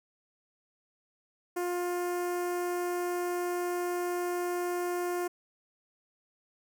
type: tone with notch filter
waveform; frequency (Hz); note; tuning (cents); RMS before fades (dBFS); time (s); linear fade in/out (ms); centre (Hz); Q
sawtooth; 353.8; F4; +23; -32; 1.56-5.28; 10; 3700; 0.64
effects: none